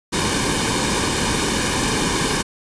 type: noise with comb filter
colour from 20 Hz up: pink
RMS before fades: -20 dBFS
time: 0.12-2.43 s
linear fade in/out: 20 ms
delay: 1.5 ms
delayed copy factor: -0.65
effects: resampled to 22050 Hz